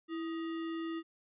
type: tone with sample-and-hold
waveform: sine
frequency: 329 Hz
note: E4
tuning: 3 cents flat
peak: -35 dBFS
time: 0.08-1.03 s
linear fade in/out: 50 ms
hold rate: 1575 Hz
effects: resampled to 8000 Hz